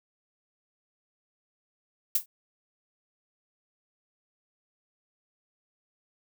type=noise with exponential decay; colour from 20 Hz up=violet; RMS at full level=-19 dBFS; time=2.15-2.26 s; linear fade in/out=5 ms; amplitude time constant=22 ms; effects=none